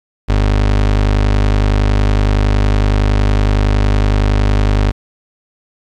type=tone; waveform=30% pulse; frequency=50.8 Hz; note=G#1; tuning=38 cents flat; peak=-7 dBFS; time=0.28-4.92 s; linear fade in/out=20 ms; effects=low-pass 5000 Hz 12 dB/octave + 8-bit